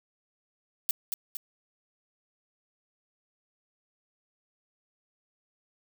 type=noise with echo; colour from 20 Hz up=violet; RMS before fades=-26 dBFS; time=0.89-0.91 s; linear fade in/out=0 ms; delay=230 ms; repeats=2; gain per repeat=-5 dB; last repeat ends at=1.37 s; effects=none